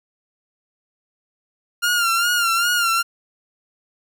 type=tone with vibrato; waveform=sawtooth; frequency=1396.9 Hz; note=F6; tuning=in tune; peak=-13 dBFS; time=1.82-3.03 s; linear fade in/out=20 ms; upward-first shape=sine; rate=2.5 Hz; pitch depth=62 cents each way; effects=none